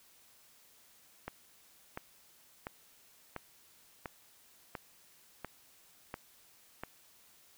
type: click train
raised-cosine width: 0.5 ms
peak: -24 dBFS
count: 9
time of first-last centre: 1.28-6.836 s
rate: 1.44 Hz
effects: white hiss -63 dBFS RMS until 7.57 s